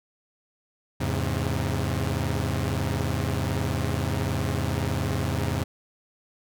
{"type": "chord", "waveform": "sawtooth", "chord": "E augmented", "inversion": "none", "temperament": "equal with one note detuned", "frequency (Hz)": [82.41, 103.83, 133.72], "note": ["E2", "G#2", "B#2"], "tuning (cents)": [0, 0, 38], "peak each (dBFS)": -25, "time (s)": [1, 5.64], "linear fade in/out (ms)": 10, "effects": []}